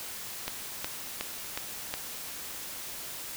click train, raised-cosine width 0.2 ms, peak -14 dBFS, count 5, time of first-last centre 0.48-1.94 s, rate 2.74 Hz, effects white hiss -40 dBFS RMS until 3.36 s

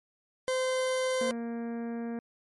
40% pulse tone, 516 Hz, C5, 24 cents flat, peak -26 dBFS, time 0.48-1.31 s, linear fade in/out 0 ms
harmonic tone, 233.1 Hz, A#3, in tune, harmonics 1 / 2 / 3 / 4 / 5 / 6 / 7 / 8 / 9 / 10, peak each -33 / -40 / -46 / -54 / -57 / -58 / -53 / -59 / -63 / -62 dBFS, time 1.21-2.19 s, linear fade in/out 2 ms
effects MP3 48 kbps

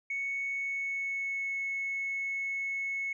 sine tone with pitch glide, 2217 to 2197 Hz, C#7 to C#7, 0 to -16 cents, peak -30 dBFS, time 0.1-3.13 s, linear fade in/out 5 ms, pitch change -16 cents, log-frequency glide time 0.49-1.58 s, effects tanh soft clip ceiling -27 dBFS

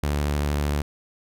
sawtooth tone with vibrato, 73 Hz, D2, 10 cents flat, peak -18 dBFS, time 0.03-0.82 s, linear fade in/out 5 ms, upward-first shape square, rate 13 Hz, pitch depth 23 cents each way, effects none

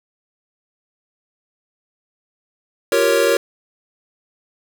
square chord, G half-diminished seventh, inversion third, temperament equal, 349.2 / 392 / 466.2 / 554.4 Hz, F4 / G4 / Bb4 / Db5, 0 / 0 / 0 / 0 cents, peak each -23 / -22 / -18 / -18 dBFS, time 2.92-3.37 s, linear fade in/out 2 ms, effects none

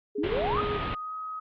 sine tone, 415.3 Hz, G#4, in tune, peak -30 dBFS, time 0.15-0.78 s, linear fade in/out 10 ms
sine exponential sweep, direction up, 269.5 to 1306 Hz, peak -27 dBFS, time 0.18-0.61 s, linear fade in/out 5 ms
pink low-pass noise, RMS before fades -33 dBFS, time 0.23-0.95 s, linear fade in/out 10 ms, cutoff 3600 Hz, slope 48 dB/octave
sine tone with pitch glide, 1244.5 to 1264.8 Hz, D#6 to D#6, 0 to +28 cents, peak -33 dBFS, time 0.56-1.4 s, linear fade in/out 10 ms, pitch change +28 cents, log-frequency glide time 0.96-1.14 s
effects Opus 48 kbps

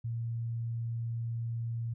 sine tone, 116 Hz, A#2, 8 cents flat, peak -32 dBFS, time 0.04-1.94 s, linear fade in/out 10 ms, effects none

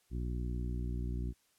harmonic tone, 60.5 Hz, B1, 35 cents flat, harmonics 1 / 2 / 3 / 4 / 5 / 6, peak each -35 / -41 / -45 / -47 / -49 / -51 dBFS, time 0.1-1.34 s, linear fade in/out 50 ms, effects white hiss -72 dBFS RMS until 1.58 s + low-pass 12000 Hz 12 dB/octave

